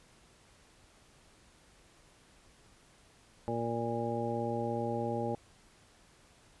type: harmonic tone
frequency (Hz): 117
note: A#2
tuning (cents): +7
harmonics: 1 / 2 / 3 / 4 / 5 / 7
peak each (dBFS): -39 / -38 / -39 / -38 / -39 / -38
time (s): 3.48-5.35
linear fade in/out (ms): 0
effects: pink hiss -62 dBFS RMS until 6.6 s + resampled to 24000 Hz